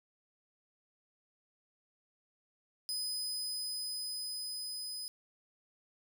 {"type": "tone with level ramp", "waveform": "sawtooth", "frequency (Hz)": 5010, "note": "D#8", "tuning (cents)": 11, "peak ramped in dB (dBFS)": [-32, -37], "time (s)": [2.89, 5.08], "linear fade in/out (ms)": 0, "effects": []}